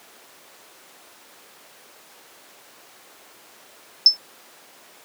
sine tone with exponential decay, 5274 Hz, E8, in tune, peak -3 dBFS, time 4.06-4.17 s, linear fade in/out 2 ms, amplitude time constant 23 ms, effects pink hiss -48 dBFS RMS until 5.04 s + high-pass 400 Hz 12 dB/octave

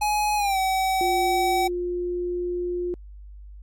square tone with pitch glide, 840 to 761.4 Hz, G#5 to F#5, +19 to +49 cents, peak -21 dBFS, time 0.01-1.68 s, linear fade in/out 10 ms, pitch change -170 cents, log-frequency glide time 0.36-0.58 s
sine tone, 353.9 Hz, F4, 23 cents sharp, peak -24 dBFS, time 1.01-2.94 s, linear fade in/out 0 ms
effects added 50 Hz sine -39 dBFS peak until 3.62 s + MP3 64 kbps

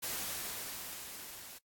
white noise with level ramp, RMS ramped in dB -37 to -50 dBFS, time 0.02-1.59 s, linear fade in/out 20 ms, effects noise-tail reverb RT60 0.1 s tail -21 dB re dry + AAC 64 kbps

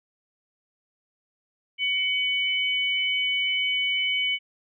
sine tone pair together, 2249 / 3002 Hz, C#7 / F#7, +24 / +24 cents, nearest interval perfect fourth, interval 500 cents, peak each -25 dBFS, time 1.78-4.39 s, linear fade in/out 50 ms, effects none

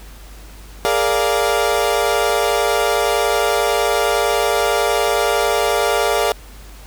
30% pulse chord, Bb dominant seventh, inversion third, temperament equal, 415.3 / 466.2 / 587.3 / 698.5 Hz, Ab4 / Bb4 / D5 / F5, 0 / 0 / 0 / 0 cents, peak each -18 dBFS, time 0.85-6.32 s, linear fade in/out 0 ms, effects added 50 Hz sine -36 dBFS peak until 6.86 s + pink hiss -43 dBFS RMS until 6.86 s

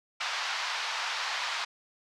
pink band-pass noise, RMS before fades -33 dBFS, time 0.2-1.65 s, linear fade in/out 10 ms, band 870 to 5300 Hz, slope 24 dB/octave, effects none

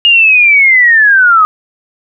sine linear sweep, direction down, 2854 to 1234 Hz, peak -3 dBFS, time 0.05-1.45 s, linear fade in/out 0 ms, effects none

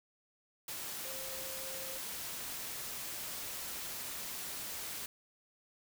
sine tone in noise, 530 Hz, C5, 22 cents sharp, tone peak -48 dBFS, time 1.05-1.98 s, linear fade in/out 2 ms, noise white, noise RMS -42 dBFS, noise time 0.68-5.06 s, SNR -9 dB, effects none

